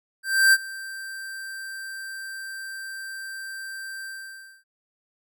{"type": "tone with ADSR envelope", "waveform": "square", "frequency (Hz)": 1568, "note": "G6", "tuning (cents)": 0, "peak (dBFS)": -13, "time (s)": [0.23, 4.64], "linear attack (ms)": 300, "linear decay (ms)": 41, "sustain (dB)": -21, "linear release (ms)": 590, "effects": []}